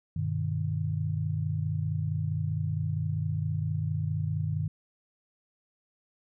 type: chord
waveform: sine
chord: G augmented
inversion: none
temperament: just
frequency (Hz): 98 / 122.5 / 153.12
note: G2 / B2 / D#3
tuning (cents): 0 / -14 / -27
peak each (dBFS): -31 / -35 / -30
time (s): 0.16-4.68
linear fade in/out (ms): 5
effects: none